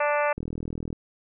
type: harmonic tone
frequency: 293.7 Hz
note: D4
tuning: in tune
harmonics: 2 / 3 / 4 / 5 / 6 / 7 / 8 / 9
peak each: -24 / -28 / -30 / -32 / -34 / -35 / -36 / -37 dBFS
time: 0-0.33 s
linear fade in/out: 5 ms
type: click train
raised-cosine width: 3 ms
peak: -20 dBFS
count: 23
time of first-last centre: 0.38-0.929 s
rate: 40.1 Hz
effects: none